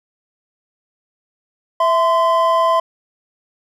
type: tone pair together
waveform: triangle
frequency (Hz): 659.3 / 1030.4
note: E5 / C6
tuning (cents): 0 / -27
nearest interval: minor sixth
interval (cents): 773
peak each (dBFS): -14 / -12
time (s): 1.8-2.8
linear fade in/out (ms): 5
effects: none